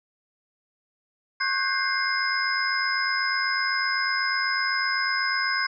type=tone cluster; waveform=sine; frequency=1086 / 1513 / 1601 / 2101 / 5070 Hz; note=C#6 / F#6 / G6 / C7 / D#8; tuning=-36 / +38 / +36 / +7 / +32 cents; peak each=-29 dBFS; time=1.4-5.67 s; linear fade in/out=10 ms; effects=none